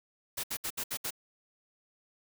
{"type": "noise bursts", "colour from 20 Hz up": "white", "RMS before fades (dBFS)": -35, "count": 6, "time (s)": [0.37, 1.107], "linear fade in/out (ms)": 10, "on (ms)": 67, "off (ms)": 67, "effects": []}